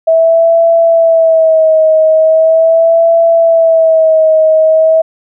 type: tone with vibrato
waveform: sine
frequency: 649 Hz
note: E5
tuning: 27 cents flat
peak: -4 dBFS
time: 0.07-5.02 s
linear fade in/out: 10 ms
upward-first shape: sine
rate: 0.4 Hz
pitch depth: 47 cents each way
effects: none